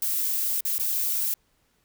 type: noise with dropouts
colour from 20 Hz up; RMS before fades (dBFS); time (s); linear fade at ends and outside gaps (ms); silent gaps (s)
violet; -26; 0.02-1.34; 2; 0.607-0.651 / 0.782-0.797
effects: pink hiss -68 dBFS RMS until 1.84 s